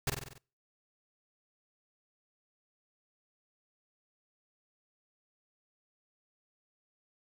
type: noise with echo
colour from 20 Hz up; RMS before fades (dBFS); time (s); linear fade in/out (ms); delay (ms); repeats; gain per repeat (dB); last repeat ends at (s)
pink; -30; 0.07-0.1; 5; 47; 6; -4; 0.382
effects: noise-tail reverb RT60 0.4 s tail -25 dB re dry

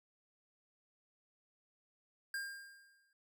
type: tone with exponential decay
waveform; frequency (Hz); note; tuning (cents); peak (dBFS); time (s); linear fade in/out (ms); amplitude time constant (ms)
square; 1605; G6; +40; -37; 2.34-3.13; 2; 170
effects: none

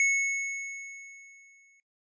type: tone with exponential decay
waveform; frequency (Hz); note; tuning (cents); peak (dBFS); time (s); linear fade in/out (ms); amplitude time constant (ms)
square; 2200; C#7; -14; -21; 0-1.8; 1; 390
effects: noise-tail reverb RT60 0.1 s tail -18 dB re dry + resampled to 16000 Hz

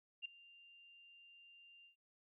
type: tone with ADSR envelope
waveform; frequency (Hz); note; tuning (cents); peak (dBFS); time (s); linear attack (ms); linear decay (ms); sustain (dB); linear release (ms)
sine; 2788; F7; -4; -39; 0.22-1.96; 32; 7; -21; 110
effects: none

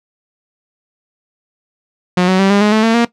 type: tone with pitch steps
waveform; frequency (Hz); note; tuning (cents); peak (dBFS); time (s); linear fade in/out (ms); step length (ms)
sawtooth; 180 / 186.99 / 194.26 / 201.8 / 209.7 / 217.8 / 226.3 / 235.1; F#3 / F#3 / G3 / G#3 / G#3 / A3 / A3 / A#3; -47 / +19 / -15 / -49 / +17 / -17 / +49 / +15; -5; 2.17-3.05; 5; 110
effects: noise-tail reverb RT60 0.1 s tail -17 dB re dry + low-pass 5000 Hz 12 dB/octave

